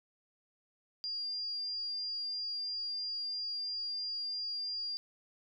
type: tone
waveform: sine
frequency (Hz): 4801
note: D8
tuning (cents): +37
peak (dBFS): -35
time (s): 1.04-4.97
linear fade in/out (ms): 0
effects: none